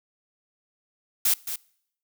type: noise with echo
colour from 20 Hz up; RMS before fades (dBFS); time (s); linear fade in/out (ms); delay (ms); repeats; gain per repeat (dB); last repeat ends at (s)
blue; -21; 1.25-1.34; 5; 220; 1; -10; 1.56
effects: noise-tail reverb RT60 0.7 s tail -24 dB re dry